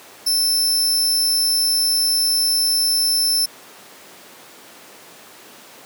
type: tone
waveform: sawtooth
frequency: 5310 Hz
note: E8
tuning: 12 cents sharp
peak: -13 dBFS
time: 0.26-3.46 s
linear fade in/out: 10 ms
effects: pink hiss -42 dBFS RMS until 5.85 s + high-pass 300 Hz 12 dB/octave